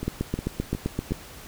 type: two click trains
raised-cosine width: 3 ms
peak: -12 / -17 dBFS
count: 9 / 4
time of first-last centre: 0.08-1.12 / 0.03-1.109 s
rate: 7.69 / 2.78 Hz
effects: pink hiss -44 dBFS RMS until 1.47 s